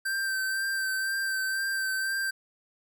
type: tone with vibrato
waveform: square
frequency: 1562 Hz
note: G6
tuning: 7 cents flat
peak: -28 dBFS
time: 0.05-2.31 s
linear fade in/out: 10 ms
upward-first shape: sine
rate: 2 Hz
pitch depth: 22 cents each way
effects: none